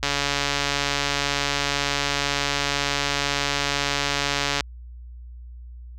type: click train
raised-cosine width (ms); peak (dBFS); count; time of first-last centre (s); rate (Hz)
0.2; -5; 651; 0.03-4.607; 142
effects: added 60 Hz sine -37 dBFS peak until 5.98 s